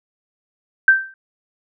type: tone with exponential decay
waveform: sine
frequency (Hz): 1561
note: G6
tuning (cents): -8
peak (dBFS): -4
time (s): 0.88-1.14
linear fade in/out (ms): 2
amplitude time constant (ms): 55
effects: none

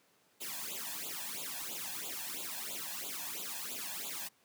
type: noise with flanger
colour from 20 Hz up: white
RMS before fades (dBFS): -41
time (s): 0.4-4.29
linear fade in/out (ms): 20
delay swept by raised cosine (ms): 0.27 to 1.2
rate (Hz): 3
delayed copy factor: +1
effects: pink hiss -69 dBFS RMS until 4.44 s + high-pass 200 Hz 12 dB/octave

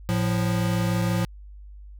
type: tone pair together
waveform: square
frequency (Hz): 110.9 / 176.04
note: A2 / F3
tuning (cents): +14 / +14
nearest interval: minor sixth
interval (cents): 800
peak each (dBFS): -25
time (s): 0.09-1.25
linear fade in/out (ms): 0
effects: added 50 Hz sine -40 dBFS peak until 1.99 s

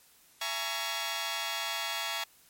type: chord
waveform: 10% pulse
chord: A# half-diminished seventh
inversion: second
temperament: just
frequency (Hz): 671.3 / 839.1 / 932.3 / 1118.8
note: E5 / G#5 / A#5 / C#6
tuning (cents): +31 / +18 / 0 / +16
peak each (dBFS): -30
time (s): 0.41-2.24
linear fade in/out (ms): 5
effects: white hiss -61 dBFS RMS until 2.49 s + MP3 64 kbps

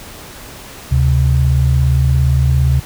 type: tone pair together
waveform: sine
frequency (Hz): 73.42 / 130.82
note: D2 / C3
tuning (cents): 0 / 0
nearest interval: minor seventh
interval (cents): 1000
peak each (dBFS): -12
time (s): 0.91-2.8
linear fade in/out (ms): 10
effects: pink hiss -34 dBFS RMS until 2.85 s

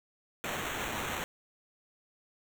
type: noise with sample-and-hold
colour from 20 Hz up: violet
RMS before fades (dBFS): -36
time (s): 0.44-1.24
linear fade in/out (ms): 0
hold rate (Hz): 4900
effects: none

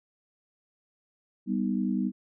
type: chord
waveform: sine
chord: G augmented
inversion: none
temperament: equal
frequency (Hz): 196 / 246.9 / 311.1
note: G3 / B3 / D#4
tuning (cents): 0 / 0 / 0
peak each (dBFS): -28 / -29 / -33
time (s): 1.46-2.12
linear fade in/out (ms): 50
effects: none

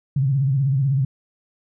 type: tone with vibrato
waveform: sine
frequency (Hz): 135.9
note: C#3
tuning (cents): -34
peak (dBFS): -16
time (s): 0.16-1.05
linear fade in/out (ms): 5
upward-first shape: sine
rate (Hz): 16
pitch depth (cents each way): 110
effects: none

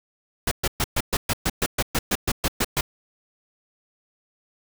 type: noise bursts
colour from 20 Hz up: pink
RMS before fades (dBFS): -22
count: 15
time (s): 0.47-2.81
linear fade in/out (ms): 5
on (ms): 44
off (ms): 120
effects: none

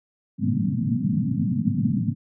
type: band-pass noise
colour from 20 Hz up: white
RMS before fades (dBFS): -23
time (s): 0.38-2.15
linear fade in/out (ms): 50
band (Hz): 100 to 260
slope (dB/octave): 96
effects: none

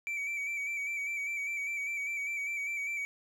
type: tone with vibrato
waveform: triangle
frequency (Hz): 2300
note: D7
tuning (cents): -37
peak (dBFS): -31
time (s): 0.07-3.05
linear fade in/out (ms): 0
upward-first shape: square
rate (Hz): 5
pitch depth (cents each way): 31
effects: none

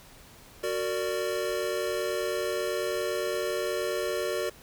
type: chord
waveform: square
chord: Gb augmented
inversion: none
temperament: equal with one note detuned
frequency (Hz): 370 / 460 / 587.3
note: Gb4 / Bb4 / D5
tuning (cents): 0 / -23 / 0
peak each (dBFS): -33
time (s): 0.63-4.5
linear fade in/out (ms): 10
effects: pink hiss -52 dBFS RMS until 4.62 s

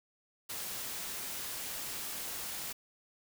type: noise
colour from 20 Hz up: white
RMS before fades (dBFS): -40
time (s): 0.49-2.73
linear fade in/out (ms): 10
effects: none

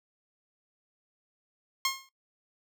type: tone with exponential decay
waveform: 10% pulse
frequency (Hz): 1073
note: C6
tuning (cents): +43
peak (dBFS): -15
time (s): 1.85-2.09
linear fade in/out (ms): 2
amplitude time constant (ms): 52
effects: noise-tail reverb RT60 0.1 s tail -17 dB re dry

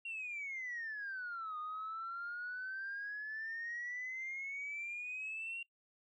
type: exponential two-way sweep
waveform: sine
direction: down then up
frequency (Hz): 2768 to 1225 to 2768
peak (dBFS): -39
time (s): 0.05-5.63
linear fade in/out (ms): 5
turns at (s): 1.58
effects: noise-tail reverb RT60 0.1 s tail -22 dB re dry + tanh soft clip ceiling -36 dBFS

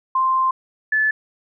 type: tone pair in turn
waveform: sine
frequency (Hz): 1046.5 / 1734.5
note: C6 / A6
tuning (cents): 0 / -25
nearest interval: major sixth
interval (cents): 875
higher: second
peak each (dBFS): -15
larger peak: neither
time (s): 0.15-0.51 / 0.92-1.11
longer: first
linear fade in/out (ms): 5
effects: none

